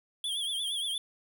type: tone with vibrato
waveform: square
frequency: 3322 Hz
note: G#7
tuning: in tune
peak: -31 dBFS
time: 0.24-0.98 s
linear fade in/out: 2 ms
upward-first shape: triangle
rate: 8.6 Hz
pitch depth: 110 cents each way
effects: none